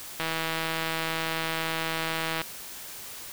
click train, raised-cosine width 0.3 ms, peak -13 dBFS, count 360, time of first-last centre 0.2-2.416 s, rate 162 Hz, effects white hiss -41 dBFS RMS until 3.32 s

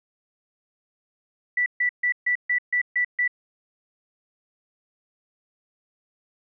sine tone bursts, 1966 Hz, B6, 8 cents flat, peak -19 dBFS, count 8, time 1.57-3.278 s, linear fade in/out 5 ms, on 91 ms, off 140 ms, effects none

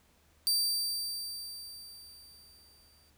sawtooth tone with exponential decay, 4664 Hz, D8, 13 cents flat, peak -22 dBFS, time 0.47-3.1 s, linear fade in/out 0 ms, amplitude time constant 570 ms, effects added 75 Hz sine -67 dBFS peak until 3.17 s + pink hiss -67 dBFS RMS until 3.17 s

